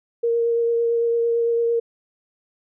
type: tone with vibrato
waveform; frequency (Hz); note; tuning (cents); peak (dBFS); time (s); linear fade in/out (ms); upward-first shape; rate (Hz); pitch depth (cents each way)
sine; 466.2; A#4; 0; -17; 0.23-1.8; 10; triangle; 8.9; 14
effects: none